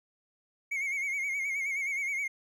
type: tone with vibrato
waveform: triangle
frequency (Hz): 2199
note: C#7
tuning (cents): -14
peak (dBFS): -28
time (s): 0.71-2.28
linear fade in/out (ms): 10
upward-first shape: sine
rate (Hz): 9.5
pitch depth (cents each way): 71
effects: none